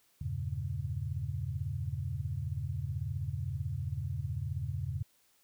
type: chord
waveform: sine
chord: E diminished seventh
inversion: none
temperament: equal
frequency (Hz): 82.41 / 98 / 116.54 / 138.59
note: E2 / G2 / Bb2 / Db3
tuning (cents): 0 / 0 / 0 / 0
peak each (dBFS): -39 / -38 / -40 / -38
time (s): 0.21-5.03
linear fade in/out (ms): 5
effects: white hiss -69 dBFS RMS until 5.43 s